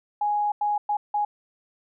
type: tone bursts at uneven times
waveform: sine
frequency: 830.6 Hz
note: G#5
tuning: in tune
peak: -21 dBFS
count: 4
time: 0.21-0.52 / 0.61-0.78 / 0.89-0.97 / 1.14-1.25 s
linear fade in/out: 5 ms
effects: none